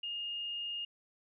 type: tone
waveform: sine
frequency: 2838 Hz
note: F7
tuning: 27 cents sharp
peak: -36 dBFS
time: 0.03-0.85 s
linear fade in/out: 5 ms
effects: none